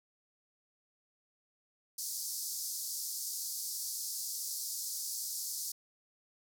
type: band-pass noise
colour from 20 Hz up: pink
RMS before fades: -39 dBFS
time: 1.98-5.72 s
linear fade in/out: 5 ms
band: 4700 to 16000 Hz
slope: 48 dB/octave
effects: none